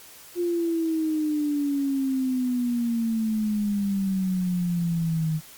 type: exponential sweep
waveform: sine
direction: down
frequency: 353.3 to 155.4 Hz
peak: -22 dBFS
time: 0.35-5.41 s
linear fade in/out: 50 ms
effects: white hiss -47 dBFS RMS until 5.57 s + Opus 48 kbps